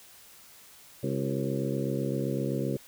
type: harmonic tone with a mistuned harmonic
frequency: 67.8 Hz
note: C#2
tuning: 38 cents flat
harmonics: 2 / 3 / 4 / 5 / 6 / 7 / 8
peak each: -32 / -34 / -35 / -36 / -37 / -37 / -38 dBFS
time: 1.03-2.77 s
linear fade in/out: 5 ms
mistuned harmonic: 6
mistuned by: -64 cents
effects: white hiss -53 dBFS RMS until 2.87 s